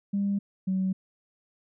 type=tone pair in turn; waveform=sine; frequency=200 / 188.77 Hz; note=G3 / F#3; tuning=+35 / +35 cents; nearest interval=minor second; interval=100 cents; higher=first; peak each=-23 dBFS; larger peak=neither; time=0.13-0.39 / 0.67-0.93 s; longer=neither; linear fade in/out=10 ms; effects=tanh soft clip ceiling -19 dBFS